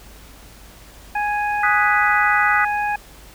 harmonic tone, 830.6 Hz, G#5, in tune, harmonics 1 / 2 / 3, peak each -20 / -25 / -29 dBFS, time 1.15-2.96 s, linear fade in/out 5 ms
sine chord, G# minor seventh, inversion second, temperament equal, 1244.5 / 1480 / 1661.2 / 1975.5 Hz, D#6 / F#6 / G#6 / B6, 0 / 0 / 0 / 0 cents, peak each -20 dBFS, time 1.63-2.65 s, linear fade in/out 5 ms
effects added 50 Hz sine -44 dBFS peak until 3.34 s + pink hiss -45 dBFS RMS until 3.34 s

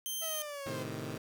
10% pulse tone, 3136 Hz, G7, in tune, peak -27 dBFS, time 0.06-0.42 s, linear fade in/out 0 ms
sawtooth exponential sweep, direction down, 659.3 to 509 Hz, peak -36 dBFS, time 0.21-0.84 s, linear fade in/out 20 ms
15% pulse chord, A diminished, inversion none, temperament equal, 110 / 130.81 / 155.56 Hz, A2 / C3 / Eb3, 0 / 0 / 0 cents, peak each -36 dBFS, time 0.66-1.18 s, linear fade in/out 5 ms
effects 9-bit

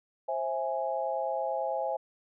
sine chord, C augmented, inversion none, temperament equal with one note detuned, 530.2 / 659.3 / 830.6 Hz, C5 / E5 / G#5, +23 / 0 / 0 cents, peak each -33 dBFS, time 0.28-1.97 s, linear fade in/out 10 ms, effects none

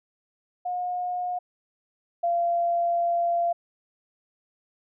sine tone pair in turn, 719 / 688.2 Hz, F#5 / F5, -50 / -26 cents, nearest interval minor second, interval 76 cents, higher first, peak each -26 / -21 dBFS, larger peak second, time 0.65-1.39 / 2.23-3.53 s, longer second, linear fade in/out 10 ms, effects none

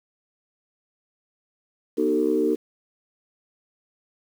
sine tone cluster, 241.6 / 307.8 / 380.6 / 449.9 Hz, B3 / D#4 / F#4 / A4, -38 / -19 / +49 / +39 cents, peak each -28 / -23 / -24 / -23 dBFS, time 1.97-2.56 s, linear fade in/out 20 ms, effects tanh soft clip ceiling -9 dBFS + 8-bit

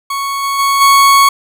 40% pulse tone with level steps, 1108.7 Hz, C#6, in tune, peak -15 / -13 / -9 / -4 dBFS, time 0.1-1.29 s, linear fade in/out 5 ms, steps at 0.42 / 0.58 / 0.8 s, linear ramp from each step 20 ms, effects none

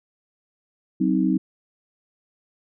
sine chord, C diminished, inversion second, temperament just, 188.37 / 261.6 / 314 Hz, Gb3 / C4 / Eb4, +31 / 0 / +16 cents, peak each -22 dBFS, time 1-1.38 s, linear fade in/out 10 ms, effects none

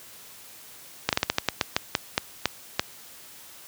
slowing click train, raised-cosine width 0.2 ms, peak -3 dBFS, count 13, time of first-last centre 1.09-2.795 s, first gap 38 ms, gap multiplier 1.22, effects white hiss -47 dBFS RMS until 3.67 s + high-pass 60 Hz 12 dB/octave

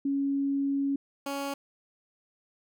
sine / 15% pulse tone pair in turn, 277.7 / 279 Hz, C#4 / C#4, +3 / +11 cents, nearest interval unison, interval 8 cents, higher second, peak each -25 dBFS, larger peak neither, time 0.05-0.96 / 1.26-1.54 s, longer first, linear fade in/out 5 ms, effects none

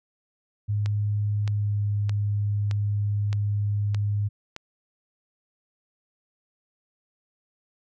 sine tone with pitch glide, 103.83 to 102.93 Hz, G#2 to G#2, 0 to -15 cents, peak -22 dBFS, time 0.68-4.29 s, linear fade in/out 20 ms, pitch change -15 cents, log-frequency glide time 1.48-1.8 s
click train, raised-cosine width 0.2 ms, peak -18 dBFS, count 7, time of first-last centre 0.86-4.564 s, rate 1.62 Hz
effects none

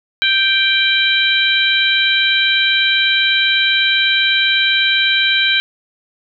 harmonic tone, 784 Hz, G5, in tune, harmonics 2 / 3 / 4 / 5, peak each -17 / -17 / -17 / -17 dBFS, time 0.22-5.6 s, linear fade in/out 0 ms, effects none

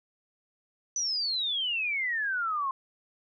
sine exponential sweep, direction down, 6050 to 1046.5 Hz, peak -27 dBFS, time 0.96-2.71 s, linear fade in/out 2 ms, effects none

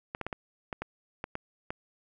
clicks, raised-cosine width 0.5 ms, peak -19 dBFS, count 9, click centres 0.149 / 0.213 / 0.266 / 0.328 / 0.728 / 0.82 / 1.241 / 1.354 / 1.705 s, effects none

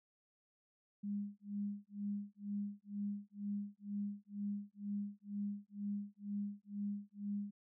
sine tone with tremolo, 203.5 Hz, G#3, 35 cents flat, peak -36 dBFS, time 1.03-7.51 s, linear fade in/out 10 ms, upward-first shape sine, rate 2.1 Hz, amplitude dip 100%, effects none

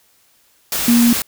sine tone in noise, 236.5 Hz, A#3, 25 cents sharp, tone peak -9 dBFS, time 0.88-1.13 s, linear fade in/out 2 ms, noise white, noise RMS -20 dBFS, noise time 0.72-1.22 s, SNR +8 dB, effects white hiss -56 dBFS RMS until 1.27 s

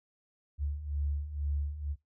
sine beating tone pair, 70.9 / 73 Hz, C#2 / D2, +40 / -10 cents, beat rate 2.1 Hz, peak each -37 / -32 dBFS, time 0.58-1.96 s, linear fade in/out 50 ms, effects noise-tail reverb RT60 0.2 s tail -23 dB re dry

